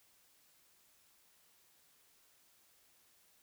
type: silence
effects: white hiss -69 dBFS RMS until 3.42 s